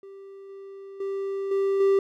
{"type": "tone with level steps", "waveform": "triangle", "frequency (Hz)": 392, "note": "G4", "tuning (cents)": 0, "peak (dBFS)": [-39, -37, -25, -19, -15], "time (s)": [0.03, 1.99], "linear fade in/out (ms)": 2, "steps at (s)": [0.49, 1, 1.51, 1.8], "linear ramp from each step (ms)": 5, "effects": []}